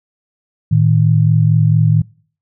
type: tone pair together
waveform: sine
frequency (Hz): 111.12 / 155.56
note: A2 / D#3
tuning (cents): +18 / 0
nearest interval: tritone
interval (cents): 582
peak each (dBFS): -11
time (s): 0.71-2.02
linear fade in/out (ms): 10
effects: noise-tail reverb RT60 0.5 s tail -25 dB re dry